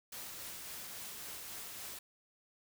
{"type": "noise with tremolo", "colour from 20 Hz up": "white", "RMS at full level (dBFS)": -45, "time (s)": [0.12, 1.99], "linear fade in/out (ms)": 5, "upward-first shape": "triangle", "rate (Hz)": 3.6, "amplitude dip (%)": 25, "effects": []}